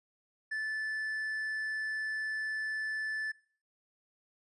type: tone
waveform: triangle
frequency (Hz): 1748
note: A6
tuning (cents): -12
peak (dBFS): -31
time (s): 0.51-3.32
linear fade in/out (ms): 10
effects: noise-tail reverb RT60 0.5 s tail -21 dB re dry + resampled to 24000 Hz